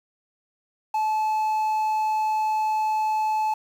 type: tone with quantisation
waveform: triangle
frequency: 865 Hz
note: A5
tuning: 30 cents flat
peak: -19 dBFS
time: 0.94-3.54 s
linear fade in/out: 5 ms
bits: 8
effects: none